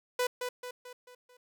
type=tone with echo; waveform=sawtooth; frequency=496.2 Hz; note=B4; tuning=8 cents sharp; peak=-23 dBFS; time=0.19-0.27 s; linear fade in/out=5 ms; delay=220 ms; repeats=5; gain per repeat=-6 dB; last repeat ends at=1.37 s; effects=none